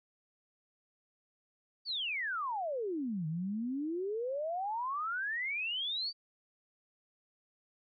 sine exponential two-way sweep, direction down then up, 4699 to 152.2 to 4699 Hz, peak -33 dBFS, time 1.85-6.13 s, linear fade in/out 50 ms, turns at 3.27 s, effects none

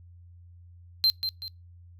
triangle tone with echo, 4131 Hz, C8, 23 cents flat, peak -17 dBFS, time 1.04-1.1 s, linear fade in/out 0 ms, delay 190 ms, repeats 2, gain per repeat -8 dB, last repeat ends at 1.48 s, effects noise-tail reverb RT60 0.2 s tail -25 dB re dry + added 87 Hz sine -48 dBFS peak until 1.99 s

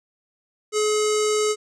square tone with low-pass filter, 425.3 Hz, G#4, 41 cents sharp, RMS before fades -21 dBFS, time 0.72-1.56 s, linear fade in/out 50 ms, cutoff 7400 Hz, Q 4.1, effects none

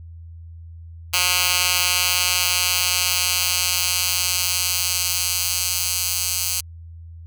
10% pulse tone with high-pass filter sweep, 180.3 Hz, F#3, 45 cents flat, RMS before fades -21 dBFS, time 1.13-6.61 s, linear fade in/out 10 ms, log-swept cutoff 2500 to 5800 Hz, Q 0.79, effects added 83 Hz sine -36 dBFS peak until 7.26 s

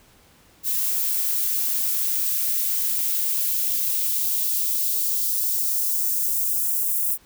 violet noise with high-pass filter sweep, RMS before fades -23 dBFS, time 0.63-7.18 s, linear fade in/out 50 ms, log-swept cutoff 620 to 9300 Hz, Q 1, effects pink hiss -55 dBFS RMS until 7.25 s

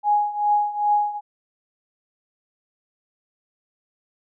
sine tone with tremolo, 830.6 Hz, G#5, in tune, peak -14 dBFS, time 0.03-1.21 s, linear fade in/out 50 ms, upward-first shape triangle, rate 2.5 Hz, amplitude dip 85%, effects none

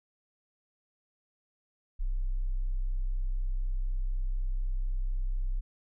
sine tone, 32.03 Hz, C1, 36 cents flat, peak -26 dBFS, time 1.99-5.61 s, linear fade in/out 20 ms, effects tanh soft clip ceiling -23 dBFS

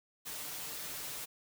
white noise with comb filter, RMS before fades -42 dBFS, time 0.25-1.26 s, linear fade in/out 20 ms, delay 6.7 ms, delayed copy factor +0.6, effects none

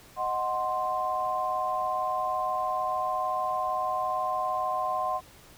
sine chord, C diminished, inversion first, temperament equal, 622.3 / 740 / 1046.5 Hz, Eb5 / Gb5 / C6, 0 / 0 / 0 cents, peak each -34 / -30 / -29 dBFS, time 0.16-5.21 s, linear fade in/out 50 ms, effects pink hiss -53 dBFS RMS until 5.57 s

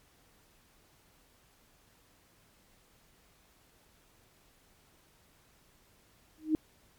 sine tone with exponential growth, 311.7 Hz, D#4, 3 cents sharp, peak -20 dBFS, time 6.38-6.55 s, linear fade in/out 0 ms, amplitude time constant 36 ms, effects pink hiss -65 dBFS RMS until 6.98 s + MP3 96 kbps

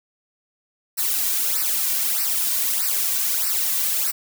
blue noise with flanger, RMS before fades -22 dBFS, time 0.97-4.12 s, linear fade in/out 20 ms, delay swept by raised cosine 0.29 to 2.39 ms, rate 1.6 Hz, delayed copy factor -0.9, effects none

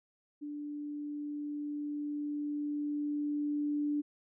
sine tone with level ramp, 293.7 Hz, D4, in tune, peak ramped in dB -38 to -29 dBFS, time 0.41-4.02 s, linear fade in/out 20 ms, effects none

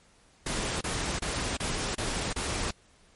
pink noise bursts, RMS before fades -31 dBFS, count 6, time 0.46-2.71 s, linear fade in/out 5 ms, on 350 ms, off 30 ms, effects pink hiss -61 dBFS RMS until 3.15 s + MP3 48 kbps

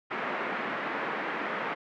white band-pass noise, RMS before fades -33 dBFS, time 0.1-1.75 s, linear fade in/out 20 ms, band 190 to 2000 Hz, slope 24 dB/octave, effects none

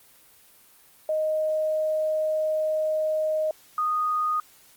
sine tone pair in turn, 622.3 / 1237.8 Hz, D#5 / D#6, 0 / -9 cents, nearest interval octave, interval 1191 cents, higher second, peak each -22 dBFS, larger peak neither, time 1.09-3.51 / 3.78-4.4 s, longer first, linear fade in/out 2 ms, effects white hiss -55 dBFS RMS until 4.76 s + Opus 32 kbps

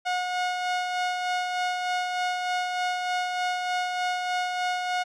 sawtooth tone with tremolo, 725 Hz, F#5, 35 cents flat, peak -20 dBFS, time 0.05-5.04 s, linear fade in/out 20 ms, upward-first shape sine, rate 3.3 Hz, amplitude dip 35%, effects low-pass 5000 Hz 12 dB/octave

